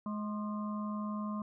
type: harmonic tone with a mistuned harmonic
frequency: 210.4 Hz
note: G#3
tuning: 23 cents sharp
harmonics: 1 / 3 / 5 / 6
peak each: -35 / -48 / -43 / -49 dBFS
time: 0.06-1.42 s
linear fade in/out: 2 ms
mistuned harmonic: 6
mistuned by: -63 cents
effects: none